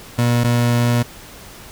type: tone pair in turn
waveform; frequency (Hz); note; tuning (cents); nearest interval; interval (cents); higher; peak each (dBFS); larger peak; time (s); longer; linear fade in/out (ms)
30% pulse; 119.8 / 119.8; A#2 / A#2; +48 / +48; unison; 0; neither; -11; neither; 0.18-0.44 / 0.44-1.03; second; 10
effects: pink hiss -39 dBFS RMS until 1.71 s